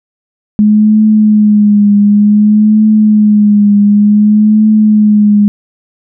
sine tone with vibrato, 209.8 Hz, G#3, 18 cents sharp, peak -3 dBFS, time 0.59-5.48 s, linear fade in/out 0 ms, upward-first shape triangle, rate 0.55 Hz, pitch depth 51 cents each way, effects none

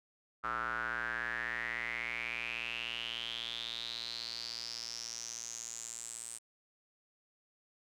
square tone with band-pass filter sweep, 58.2 Hz, A#1, 2 cents flat, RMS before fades -40 dBFS, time 0.43-6.39 s, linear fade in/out 20 ms, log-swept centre 1300 to 8500 Hz, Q 7.9, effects none

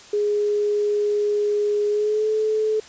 sine tone with pitch glide, 415.3 to 432.9 Hz, G#4 to A4, 0 to -28 cents, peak -18 dBFS, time 0.13-2.8 s, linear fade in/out 5 ms, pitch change +72 cents, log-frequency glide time 1.89-2.29 s, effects white hiss -44 dBFS RMS until 2.88 s + resampled to 16000 Hz

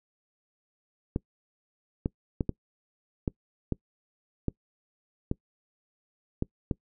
clicks, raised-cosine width 3 ms, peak -14 dBFS, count 10, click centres 1.161 / 2.059 / 2.408 / 2.493 / 3.278 / 3.723 / 4.483 / 5.314 / 6.424 / 6.712 s, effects noise-tail reverb RT60 0.1 s tail -24 dB re dry

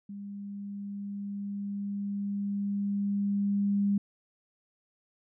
sine tone with level ramp, 201.2 Hz, G3, 45 cents sharp, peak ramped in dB -38 to -23 dBFS, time 0.09-3.98 s, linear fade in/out 5 ms, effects none

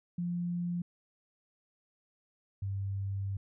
sine tone pair in turn, 174.61 / 98.23 Hz, F3 / G2, 0 / +4 cents, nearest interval minor seventh, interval 996 cents, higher first, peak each -31 / -32 dBFS, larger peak first, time 0.18-0.82 / 2.62-3.37 s, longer second, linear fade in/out 5 ms, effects none

